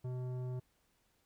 sine tone with tanh clipping, 126.2 Hz, B2, 38 cents sharp, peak -39 dBFS, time 0.04-0.6 s, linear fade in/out 10 ms, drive 13 dB, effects pink hiss -75 dBFS RMS until 1.25 s

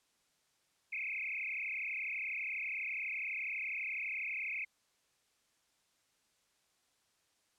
sine tone with frequency modulation, 2349 Hz, D7, in tune, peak -36 dBFS, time 0.92-4.65 s, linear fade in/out 10 ms, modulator 32.1 Hz, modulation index 7.5, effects white hiss -75 dBFS RMS until 7.58 s + low-pass 9000 Hz 12 dB/octave

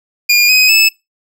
25% pulse tone with pitch steps, 2421 / 2515 / 2613 Hz, D#7 / D#7 / E7, -48 / +18 / -16 cents, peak -3 dBFS, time 0.29-0.89 s, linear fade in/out 10 ms, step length 200 ms, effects noise-tail reverb RT60 0.2 s tail -20 dB re dry

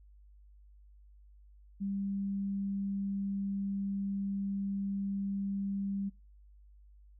sine tone, 197.6 Hz, G3, 14 cents sharp, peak -32 dBFS, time 1.8-6.1 s, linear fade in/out 20 ms, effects noise-tail reverb RT60 0.3 s tail -26 dB re dry + added 50 Hz sine -55 dBFS peak until 7.19 s

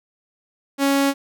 sawtooth tone, 277.2 Hz, C#4, in tune, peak -12 dBFS, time 0.78-1.14 s, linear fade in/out 50 ms, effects none

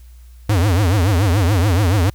square tone with vibrato, 94.8 Hz, F#2, 43 cents sharp, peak -13 dBFS, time 0.49-2.1 s, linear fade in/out 5 ms, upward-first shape triangle, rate 7 Hz, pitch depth 280 cents each way, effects added 60 Hz sine -38 dBFS peak until 2.14 s + white hiss -56 dBFS RMS until 2.14 s

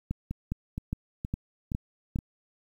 two click trains, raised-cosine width 5 ms, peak -17 / -20 dBFS, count 6 / 5, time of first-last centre 0.11-2.159 / 0.31-2.188 s, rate 2.44 / 2.13 Hz, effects 9-bit

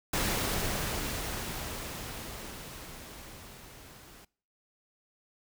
pink noise with level ramp, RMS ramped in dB -29 to -53 dBFS, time 0.13-4.25 s, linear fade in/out 5 ms, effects noise-tail reverb RT60 0.5 s tail -24 dB re dry

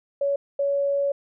sine tone pair in turn, 562 / 562 Hz, C#5 / C#5, +24 / +24 cents, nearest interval unison, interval 0 cents, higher neither, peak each -20 dBFS, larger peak neither, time 0.21-0.36 / 0.59-1.12 s, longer second, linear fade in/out 5 ms, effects none

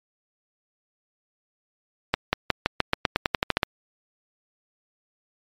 accelerating click train, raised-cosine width 0.3 ms, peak -3 dBFS, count 14, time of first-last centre 2.14-3.632 s, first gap 190 ms, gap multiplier 0.91, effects MP3 96 kbps

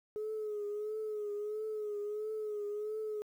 sine tone with vibrato, 423 Hz, G#4, 32 cents sharp, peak -34 dBFS, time 0.16-3.22 s, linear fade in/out 0 ms, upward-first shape triangle, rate 1.5 Hz, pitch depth 55 cents each way, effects tanh soft clip ceiling -32 dBFS + 11-bit

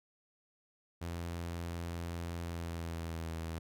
sawtooth tone with pitch glide, 85.2 to 81.87 Hz, F2 to E2, -42 to -11 cents, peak -34 dBFS, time 1.01-3.59 s, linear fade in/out 10 ms, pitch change -69 cents, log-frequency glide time 2.4-3.31 s, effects none

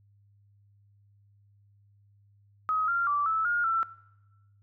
sine tone with pitch steps, 1267 / 1386 / 1162 / 1310 / 1423 / 1339 Hz, D#6 / F6 / D6 / E6 / F6 / E6, +31 / -14 / -19 / -11 / +32 / +27 cents, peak -24 dBFS, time 2.69-3.83 s, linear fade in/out 0 ms, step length 190 ms, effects noise-tail reverb RT60 1.0 s tail -18 dB re dry + added 101 Hz sine -59 dBFS peak until 4.62 s

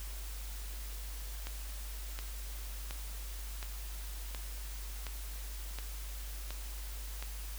click train, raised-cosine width 0.2 ms, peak -24 dBFS, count 9, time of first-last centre 1.47-7.225 s, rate 1.39 Hz, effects added 50 Hz sine -40 dBFS peak until 7.58 s + white hiss -49 dBFS RMS until 7.58 s

